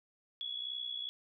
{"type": "tone with amplitude modulation", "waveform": "sine", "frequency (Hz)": 3377, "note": "G#7", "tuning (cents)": 28, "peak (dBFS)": -34, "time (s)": [0.41, 1.09], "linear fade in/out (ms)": 0, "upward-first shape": "sine", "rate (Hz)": 62.3, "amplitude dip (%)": 70, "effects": []}